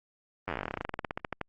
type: slowing click train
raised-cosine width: 0.5 ms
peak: -17 dBFS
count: 27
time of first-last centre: 0.48-1.413 s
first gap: 10 ms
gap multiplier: 1.09
effects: Opus 24 kbps